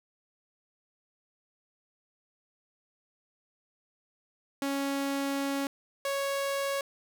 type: tone pair in turn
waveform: sawtooth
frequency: 277.2 / 554.4 Hz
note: C#4 / C#5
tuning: 0 / 0 cents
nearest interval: octave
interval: 1200 cents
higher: second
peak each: -25 dBFS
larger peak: neither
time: 4.62-5.67 / 6.05-6.81 s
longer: first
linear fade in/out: 2 ms
effects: none